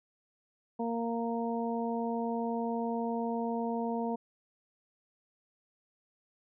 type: harmonic tone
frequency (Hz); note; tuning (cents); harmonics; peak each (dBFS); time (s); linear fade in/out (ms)
231.9; A#3; -9; 1 / 2 / 3 / 4; -33 / -36 / -38 / -39; 0.79-4.16; 10
effects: none